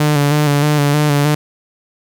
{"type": "tone with vibrato", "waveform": "sawtooth", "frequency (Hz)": 146.83, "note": "D3", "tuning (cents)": 0, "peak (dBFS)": -7, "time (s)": [0, 1.35], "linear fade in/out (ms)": 5, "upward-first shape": "square", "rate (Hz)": 3.2, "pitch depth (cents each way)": 35, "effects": []}